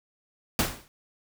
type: noise with exponential decay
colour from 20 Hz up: pink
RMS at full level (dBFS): -21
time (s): 0.59-0.88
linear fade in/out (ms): 1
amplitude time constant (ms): 62
effects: none